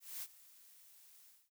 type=noise with ADSR envelope; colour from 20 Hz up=blue; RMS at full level=-43 dBFS; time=0-1.5 s; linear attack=220 ms; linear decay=49 ms; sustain=-19 dB; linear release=230 ms; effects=noise-tail reverb RT60 0.1 s tail -19 dB re dry